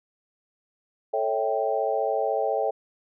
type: chord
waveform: sine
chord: A dominant seventh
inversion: none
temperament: equal with one note detuned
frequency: 440 / 554.4 / 650.2 / 784 Hz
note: A4 / C#5 / E5 / G5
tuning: 0 / 0 / -24 / 0 cents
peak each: -28 dBFS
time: 1.13-2.71 s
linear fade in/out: 10 ms
effects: none